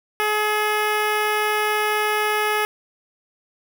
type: tone with notch filter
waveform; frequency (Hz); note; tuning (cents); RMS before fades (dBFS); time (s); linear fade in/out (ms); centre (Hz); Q
10% pulse; 423.8; G#4; +35; -21; 0.2-2.65; 0; 6700; 1.6
effects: none